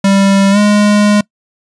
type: tone with pitch glide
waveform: square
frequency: 196.4 to 207.4 Hz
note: G3 to G#3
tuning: +4 to -2 cents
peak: -7 dBFS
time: 0.04-1.21 s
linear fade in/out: 5 ms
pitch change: +94 cents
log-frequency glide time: 0.51-0.58 s
effects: noise-tail reverb RT60 0.1 s tail -23 dB re dry + resampled to 22050 Hz